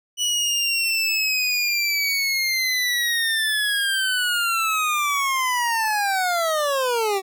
25% pulse linear sweep, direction down, 2960 to 375 Hz, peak -16 dBFS, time 0.17-7.22 s, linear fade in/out 50 ms, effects none

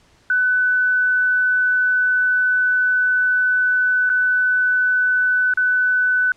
sine tone with dropouts, 1499 Hz, F#6, 22 cents sharp, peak -14 dBFS, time 0.3-6.32 s, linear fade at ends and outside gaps 2 ms, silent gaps 4.094-4.099 / 5.538-5.573 s, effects pink hiss -55 dBFS RMS until 6.36 s + low-pass 7000 Hz 12 dB/octave

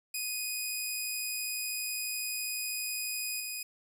10% pulse tone with level steps, 2489 Hz, D#7, in tune, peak -24 / -27 dBFS, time 0.14-3.63 s, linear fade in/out 5 ms, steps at 3.4 s, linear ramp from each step 2 ms, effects none

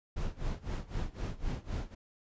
brown noise with tremolo, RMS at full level -33 dBFS, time 0.16-1.95 s, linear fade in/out 10 ms, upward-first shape sine, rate 3.9 Hz, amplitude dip 90%, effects resampled to 16000 Hz

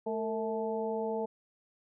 harmonic tone with a mistuned harmonic, 217.6 Hz, A3, 19 cents flat, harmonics 1 / 2 / 3 / 4, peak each -38 / -33 / -38 / -39 dBFS, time 0.06-1.26 s, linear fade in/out 10 ms, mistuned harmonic 2, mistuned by +65 cents, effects none

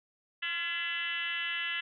sine tone with frequency modulation, 2349 Hz, D7, in tune, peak -31 dBFS, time 0.42-1.81 s, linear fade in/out 10 ms, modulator 325 Hz, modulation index 2.6, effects none

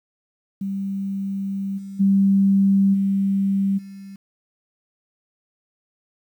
sine tone with level steps, 196 Hz, G3, in tune, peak -23 / -31 / -13 / -17 / -35 dBFS, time 0.61-4.16 s, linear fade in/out 5 ms, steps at 1.77 / 1.99 / 2.93 / 3.77 s, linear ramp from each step 20 ms, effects 9-bit

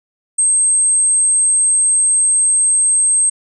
sine tone, 8372 Hz, C9, in tune, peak -10 dBFS, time 0.38-3.3 s, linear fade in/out 10 ms, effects none

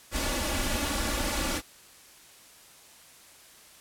pink noise with comb filter, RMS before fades -29 dBFS, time 0.11-1.62 s, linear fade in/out 50 ms, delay 3.5 ms, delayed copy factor +0.75, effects white hiss -53 dBFS RMS until 3.8 s + low-pass 12000 Hz 12 dB/octave

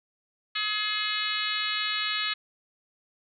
harmonic tone, 423.7 Hz, G#4, 35 cents sharp, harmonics 3 / 4 / 5 / 6 / 7 / 8 / 9 / 10, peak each -35 / -35 / -35 / -35 / -35 / -35 / -35 / -35 dBFS, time 0.55-2.34 s, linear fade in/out 10 ms, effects none

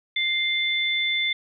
sine tone pair together, 2093 / 3520 Hz, C7 / A7, 0 / 0 cents, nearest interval major sixth, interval 900 cents, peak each -24 dBFS, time 0.16-1.33 s, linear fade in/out 5 ms, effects none

